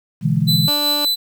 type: chord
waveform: sine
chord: E dominant seventh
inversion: second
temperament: equal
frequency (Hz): 123.47 / 146.83 / 164.81 / 207.7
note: B2 / D3 / E3 / G#3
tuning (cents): 0 / 0 / 0 / 0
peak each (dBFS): -21 / -19 / -18 / -22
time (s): 0.21-0.7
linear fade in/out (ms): 50
type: tone with tremolo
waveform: 45% pulse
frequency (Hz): 4000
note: B7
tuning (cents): +21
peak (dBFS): -15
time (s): 0.47-1.16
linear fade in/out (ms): 20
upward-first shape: sine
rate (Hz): 5.3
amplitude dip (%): 35
type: tone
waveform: 15% pulse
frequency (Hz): 293.7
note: D4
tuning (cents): 0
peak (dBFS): -16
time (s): 0.68-1.05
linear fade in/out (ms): 0
effects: 8-bit